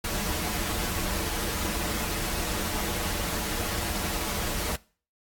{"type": "noise with comb filter", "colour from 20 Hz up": "pink", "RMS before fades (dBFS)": -30, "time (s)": [0.04, 4.76], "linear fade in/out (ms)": 5, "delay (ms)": 7.6, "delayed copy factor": -0.65, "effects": ["noise-tail reverb RT60 0.4 s tail -21 dB re dry", "AAC 64 kbps"]}